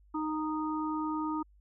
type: harmonic tone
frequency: 309.8 Hz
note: D#4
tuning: 7 cents flat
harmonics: 1 / 3 / 4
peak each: -32 / -37 / -38 dBFS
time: 0.14-1.43 s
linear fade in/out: 10 ms
effects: added 50 Hz sine -58 dBFS peak until 1.6 s